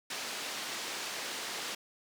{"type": "band-pass noise", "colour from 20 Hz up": "white", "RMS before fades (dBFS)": -39, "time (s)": [0.1, 1.75], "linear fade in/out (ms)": 5, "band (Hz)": [240, 5400], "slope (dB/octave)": 12, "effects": []}